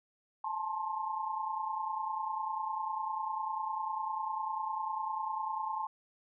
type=tone cluster; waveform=sine; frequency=858 / 888 / 1061 Hz; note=A5 / A5 / C6; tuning=-44 / +16 / +24 cents; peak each=-38 / -38 / -37 dBFS; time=0.44-5.87 s; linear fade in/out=5 ms; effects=none